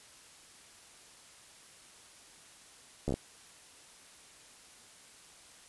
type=slowing click train; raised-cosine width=2 ms; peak=-19 dBFS; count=5; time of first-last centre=3.08-3.14 s; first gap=13 ms; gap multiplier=1.1; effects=white hiss -56 dBFS RMS until 5.68 s + resampled to 24000 Hz